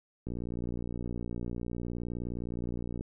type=click train; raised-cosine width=3 ms; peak=-24 dBFS; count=164; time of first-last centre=0.27-3.009 s; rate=59.5 Hz; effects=none